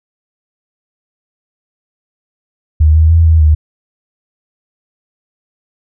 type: tone with pitch steps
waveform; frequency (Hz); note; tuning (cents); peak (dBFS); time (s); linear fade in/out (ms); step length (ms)
sine; 77.2 / 79.4 / 82.6 / 80.5 / 76.8; D#2 / D#2 / E2 / E2 / D#2; -13 / +36 / +4 / -41 / -22; -4; 2.8-3.55; 10; 150
effects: none